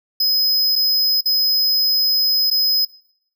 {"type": "tone with dropouts", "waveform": "square", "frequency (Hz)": 5060, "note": "D#8", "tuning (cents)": 28, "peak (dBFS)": -15, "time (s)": [0.2, 2.85], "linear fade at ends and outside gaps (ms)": 5, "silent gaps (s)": [[0.756, 0.76], [1.209, 1.257], [2.502, 2.512]], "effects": ["noise-tail reverb RT60 0.7 s tail -22 dB re dry"]}